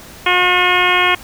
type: harmonic tone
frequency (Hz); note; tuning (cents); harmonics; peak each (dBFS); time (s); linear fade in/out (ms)
360.2; F#4; -46; 1 / 2 / 3 / 4 / 5 / 6 / 7 / 8 / 9; -21 / -20 / -17 / -20 / -21 / -17 / -19 / -22 / -22; 0.26-1.15; 5
effects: pink hiss -37 dBFS RMS until 1.23 s